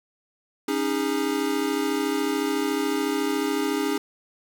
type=chord; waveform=square; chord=C# suspended second; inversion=none; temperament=equal with one note detuned; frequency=277.2 / 311.1 / 408.2 Hz; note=C#4 / D#4 / G#4; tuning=0 / 0 / -30 cents; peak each=-28 dBFS; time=0.68-3.98 s; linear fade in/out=5 ms; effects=8-bit